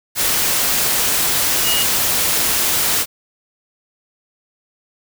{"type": "tone in noise", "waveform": "sine", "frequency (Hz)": 2877, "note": "F#7", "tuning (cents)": -49, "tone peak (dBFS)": -19, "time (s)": [1.63, 1.86], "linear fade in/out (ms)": 50, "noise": "white", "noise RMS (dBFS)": -17, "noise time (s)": [0.15, 3.06], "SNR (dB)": -5, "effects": []}